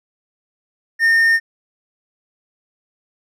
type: tone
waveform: triangle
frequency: 1824 Hz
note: A#6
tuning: 38 cents flat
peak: -9 dBFS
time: 0.99-1.4 s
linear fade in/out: 50 ms
effects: none